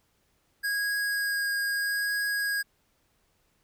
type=tone with vibrato; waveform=square; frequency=1641 Hz; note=G#6; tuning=21 cents flat; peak=-27 dBFS; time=0.63-2.63 s; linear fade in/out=20 ms; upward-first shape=sine; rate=0.78 Hz; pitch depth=11 cents each way; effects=pink hiss -70 dBFS RMS until 3.63 s